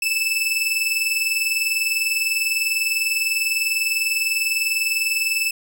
sawtooth tone pair together, 2617 / 2637 Hz, E7 / E7, -13 / 0 cents, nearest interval unison, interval 13 cents, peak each -20 / -18 dBFS, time 0.02-5.51 s, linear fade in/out 5 ms, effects none

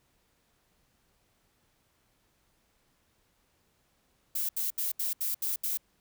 violet noise bursts, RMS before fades -31 dBFS, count 7, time 4.35-5.774 s, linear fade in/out 5 ms, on 140 ms, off 74 ms, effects pink hiss -71 dBFS RMS until 6 s

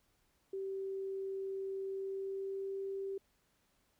sine tone with pitch glide, 387.1 to 390.2 Hz, G4 to G4, -22 to -8 cents, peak -37 dBFS, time 0.53-3.18 s, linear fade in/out 5 ms, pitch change +14 cents, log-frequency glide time 1.89-2.8 s, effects pink hiss -75 dBFS RMS until 3.99 s

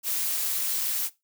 blue noise with amplitude modulation, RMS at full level -25 dBFS, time 0.03-1.1 s, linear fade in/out 50 ms, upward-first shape sine, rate 299 Hz, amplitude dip 60%, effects noise-tail reverb RT60 0.2 s tail -17 dB re dry

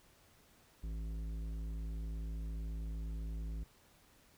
sine tone with tanh clipping, 54.3 Hz, A1, 22 cents flat, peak -40 dBFS, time 0.83-3.64 s, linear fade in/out 10 ms, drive 12 dB, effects pink hiss -66 dBFS RMS until 4.37 s

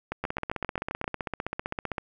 two click trains, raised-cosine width 0.5 ms, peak -15 / -15 dBFS, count 28 / 8, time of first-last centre 0.24-1.982 / 0.12-1.042 s, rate 15.5 / 7.59 Hz, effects none

